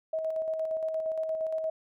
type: tone with tremolo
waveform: sine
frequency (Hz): 638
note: D#5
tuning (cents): +43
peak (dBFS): -27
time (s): 0.13-1.7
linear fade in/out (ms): 5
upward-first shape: square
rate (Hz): 8.6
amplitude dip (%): 35
effects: none